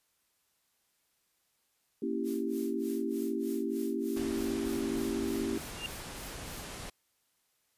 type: chord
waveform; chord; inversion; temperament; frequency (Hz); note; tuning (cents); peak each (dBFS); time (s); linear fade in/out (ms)
sine; A# diminished seventh; none; equal; 233.1 / 277.2 / 329.6 / 392; A#3 / C#4 / E4 / G4; 0 / 0 / 0 / 0; -36; 2.02-5.58; 5
type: noise with tremolo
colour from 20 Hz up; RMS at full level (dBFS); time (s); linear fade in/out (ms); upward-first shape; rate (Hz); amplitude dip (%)
blue; -47; 2.23-6.78; 50; sine; 3.3; 95
type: low-pass noise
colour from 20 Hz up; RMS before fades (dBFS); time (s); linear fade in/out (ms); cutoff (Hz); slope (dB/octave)
pink; -43; 4.16-6.9; 5; 12000; 48
type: tone with exponential growth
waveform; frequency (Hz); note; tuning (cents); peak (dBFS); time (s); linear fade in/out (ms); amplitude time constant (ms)
triangle; 2794; F7; 0; -30; 5.7-5.86; 0; 33
effects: white hiss -75 dBFS RMS until 7.77 s + resampled to 32000 Hz